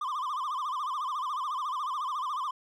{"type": "tone with vibrato", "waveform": "triangle", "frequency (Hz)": 1108.7, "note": "C#6", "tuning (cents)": 0, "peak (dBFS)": -28, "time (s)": [0.01, 2.51], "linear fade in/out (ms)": 5, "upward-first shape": "sine", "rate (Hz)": 14, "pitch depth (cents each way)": 180, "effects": []}